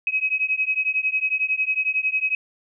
sine beating tone pair, 2538 / 2549 Hz, D#7 / D#7, +34 / +41 cents, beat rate 11 Hz, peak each -23 dBFS, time 0.07-2.35 s, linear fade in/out 2 ms, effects none

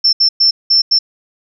sine tone bursts at uneven times, 5360 Hz, E8, 28 cents sharp, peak -7 dBFS, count 5, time 0.04-0.13 / 0.2-0.29 / 0.4-0.51 / 0.7-0.82 / 0.91-0.99 s, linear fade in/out 10 ms, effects none

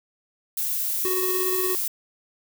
violet noise, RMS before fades -26 dBFS, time 0.57-1.88 s, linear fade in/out 5 ms
square tone with tremolo, 371 Hz, F#4, 5 cents sharp, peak -25 dBFS, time 1.05-1.75 s, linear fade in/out 0 ms, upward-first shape square, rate 17 Hz, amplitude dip 25%
effects none

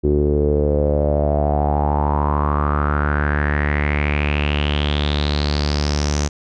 sawtooth tone with low-pass filter sweep, 73.42 Hz, D2, in tune, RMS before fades -18 dBFS, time 0.03-6.29 s, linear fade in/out 20 ms, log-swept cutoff 360 to 6300 Hz, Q 6.3, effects none

